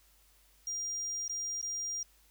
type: tone with dropouts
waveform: triangle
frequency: 5700 Hz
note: F8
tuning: 34 cents sharp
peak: -33 dBFS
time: 0.67-2.03 s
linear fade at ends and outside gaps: 2 ms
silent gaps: 1.28-1.295 / 1.615-1.627 s
effects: added 50 Hz sine -66 dBFS peak until 2.3 s + white hiss -66 dBFS RMS until 2.3 s